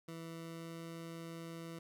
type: tone with pitch glide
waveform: 20% pulse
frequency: 164.81 to 165.86 Hz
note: E3 to E3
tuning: 0 to +11 cents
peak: -40 dBFS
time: 0.08-1.79 s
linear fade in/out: 5 ms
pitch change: +11 cents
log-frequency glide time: 0.26-0.84 s
effects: none